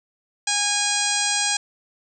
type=harmonic tone; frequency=820 Hz; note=G#5; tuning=22 cents flat; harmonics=1 / 2 / 3 / 4 / 5 / 6 / 7 / 8 / 9 / 10; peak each=-29 / -29 / -29 / -29 / -29 / -29 / -29 / -29 / -29 / -29 dBFS; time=0.47-1.57 s; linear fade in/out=5 ms; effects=none